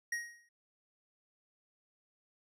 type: tone with exponential decay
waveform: square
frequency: 1882 Hz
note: A#6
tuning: 16 cents sharp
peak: -32 dBFS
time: 0.12-0.49 s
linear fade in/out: 5 ms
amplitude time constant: 80 ms
effects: low-pass 11000 Hz 12 dB/octave